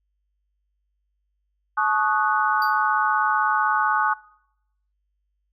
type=chord; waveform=sine; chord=D# half-diminished seventh; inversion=second; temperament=equal with one note detuned; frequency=859.9 / 1108.7 / 1244.5 / 1480 Hz; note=A5 / C#6 / D#6 / F#6; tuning=-40 / 0 / 0 / 0 cents; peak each=-24 dBFS; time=1.77-4.14 s; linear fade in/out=10 ms
type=tone with exponential decay; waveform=square; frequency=4667 Hz; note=D8; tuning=12 cents flat; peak=-30 dBFS; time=2.62-2.82 s; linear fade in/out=1 ms; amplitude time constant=43 ms
effects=noise-tail reverb RT60 0.8 s tail -23 dB re dry + added 50 Hz sine -70 dBFS peak until 5.52 s